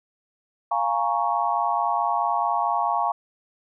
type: chord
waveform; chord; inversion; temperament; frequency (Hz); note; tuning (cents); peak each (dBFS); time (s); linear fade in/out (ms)
sine; Bb minor seventh; second; equal with one note detuned; 698.5 / 827.7 / 932.3 / 1108.7; F5 / Ab5 / Bb5 / Db6; 0 / -6 / 0 / 0; -26; 0.71-3.12; 5
effects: none